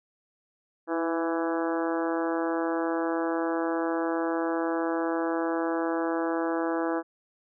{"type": "harmonic tone with a mistuned harmonic", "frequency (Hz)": 166.1, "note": "E3", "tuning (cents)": 13, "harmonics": [2, 3, 4, 5, 6, 7, 8, 9, 10], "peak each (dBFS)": [-28, -32, -34, -36, -38, -39, -40, -41, -42], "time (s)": [0.87, 7.03], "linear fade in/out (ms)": 50, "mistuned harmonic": 2, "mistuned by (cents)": -21, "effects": []}